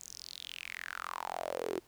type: tone with high-pass filter sweep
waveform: sawtooth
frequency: 43.59 Hz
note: F1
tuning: 3 cents flat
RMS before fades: -41 dBFS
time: 0-1.8 s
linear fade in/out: 0 ms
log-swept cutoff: 7100 to 350 Hz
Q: 6
effects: pink hiss -64 dBFS RMS until 1.87 s